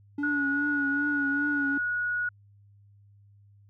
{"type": "tone with vibrato", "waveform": "triangle", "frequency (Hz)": 285.5, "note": "D4", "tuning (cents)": -49, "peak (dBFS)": -26, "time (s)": [0.18, 1.78], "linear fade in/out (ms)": 5, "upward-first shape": "triangle", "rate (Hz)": 2.5, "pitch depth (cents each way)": 60}
{"type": "tone", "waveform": "sine", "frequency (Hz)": 1457, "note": "F#6", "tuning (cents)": -27, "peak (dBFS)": -26, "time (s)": [0.23, 2.29], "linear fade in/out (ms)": 5}
{"effects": ["added 101 Hz sine -54 dBFS peak until 3.69 s"]}